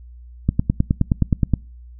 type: click train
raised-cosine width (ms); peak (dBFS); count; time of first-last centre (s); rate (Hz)
5; -3; 11; 0.49-1.537; 9.55
effects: noise-tail reverb RT60 0.4 s tail -26 dB re dry + added 60 Hz sine -38 dBFS peak until 1.99 s